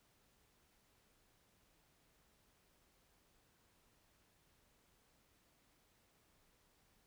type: silence
effects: pink hiss -74 dBFS RMS until 7.06 s

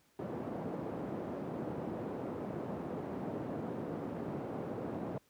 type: band-pass noise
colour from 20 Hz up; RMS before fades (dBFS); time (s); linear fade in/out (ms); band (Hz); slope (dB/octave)
pink; -40; 0.19-5.18; 2; 170 to 590; 12
effects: pink hiss -70 dBFS RMS until 5.29 s + high-pass 80 Hz 12 dB/octave

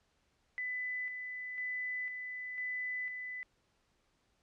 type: tone with tremolo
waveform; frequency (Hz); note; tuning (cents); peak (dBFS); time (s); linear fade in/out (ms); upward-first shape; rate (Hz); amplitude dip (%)
sine; 2000; B6; +21; -35; 0.58-3.43; 0; square; 1; 40
effects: pink hiss -75 dBFS RMS until 4.42 s + low-pass 7000 Hz 12 dB/octave

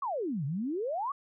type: exponential two-way sweep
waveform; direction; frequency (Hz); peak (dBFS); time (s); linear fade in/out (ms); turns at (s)
sine; down then up; 1174.7 to 130.81 to 1174.7; -30; 0.02-1.12; 5; 0.45
effects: none

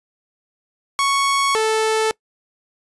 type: tone pair in turn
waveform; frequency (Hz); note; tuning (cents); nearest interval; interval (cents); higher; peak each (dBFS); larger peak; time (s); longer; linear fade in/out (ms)
sawtooth; 1108.7 / 439.2; C#6 / A4; 0 / -3; octave + major third; 1603; first; -12; neither; 0.99-1.55 / 1.55-2.11; neither; 0
effects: noise-tail reverb RT60 0.1 s tail -23 dB re dry + resampled to 24000 Hz

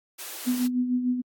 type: high-pass noise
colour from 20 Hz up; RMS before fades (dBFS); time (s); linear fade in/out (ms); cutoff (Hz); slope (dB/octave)
white; -37; 0.18-0.68; 20; 300; 96
type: tone with tremolo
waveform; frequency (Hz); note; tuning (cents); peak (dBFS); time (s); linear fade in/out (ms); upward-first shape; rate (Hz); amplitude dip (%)
sine; 249; B3; +14; -20; 0.46-1.22; 20; sine; 6.7; 55
effects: AAC 64 kbps

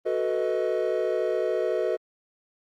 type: chord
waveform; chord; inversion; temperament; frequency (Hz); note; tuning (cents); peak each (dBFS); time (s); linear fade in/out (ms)
triangle; B dominant seventh; second; equal with one note detuned; 370 / 440 / 493.9 / 629.8; F#4 / A4 / B4 / D#5; 0 / 0 / 0 / +21; -27; 0.05-1.97; 20
effects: Opus 32 kbps

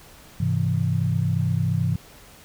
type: chord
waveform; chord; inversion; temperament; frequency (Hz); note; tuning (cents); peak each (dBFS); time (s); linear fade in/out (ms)
sine; Ab augmented; none; equal with one note detuned; 101.92 / 130.81 / 164.81; Ab2 / C3 / E3; -32 / 0 / 0; -24; 0.4-1.96; 5
effects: pink hiss -48 dBFS RMS until 2.44 s

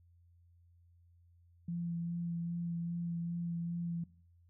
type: tone with vibrato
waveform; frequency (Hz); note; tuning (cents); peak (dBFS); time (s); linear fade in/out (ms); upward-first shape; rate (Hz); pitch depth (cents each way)
sine; 170.4; F3; -42; -35; 1.68-4.04; 5; sine; 2.5; 14
effects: noise-tail reverb RT60 0.5 s tail -20 dB re dry + added 86 Hz sine -62 dBFS peak until 4.49 s

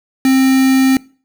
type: tone with quantisation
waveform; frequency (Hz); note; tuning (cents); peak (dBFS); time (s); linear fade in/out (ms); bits
triangle; 264.2; C4; +17; -6; 0.25-0.97; 2; 3
effects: noise-tail reverb RT60 0.4 s tail -23 dB re dry

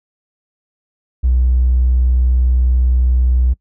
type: tone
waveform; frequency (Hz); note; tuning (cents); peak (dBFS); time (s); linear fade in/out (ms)
triangle; 62.3; B1; +16; -6; 1.23-3.54; 20
effects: noise-tail reverb RT60 0.1 s tail -25 dB re dry + tanh soft clip ceiling -7 dBFS

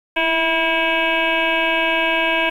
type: tone with frequency modulation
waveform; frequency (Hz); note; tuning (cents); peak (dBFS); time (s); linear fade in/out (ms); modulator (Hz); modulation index
sine; 1620; G#6; -43; -15; 0.16-2.5; 10; 322; 3.9
effects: 8-bit

